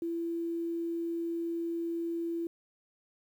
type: tone with quantisation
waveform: sine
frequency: 336.2 Hz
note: E4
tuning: 34 cents sharp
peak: -31 dBFS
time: 0.02-2.47 s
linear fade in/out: 2 ms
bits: 10
effects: none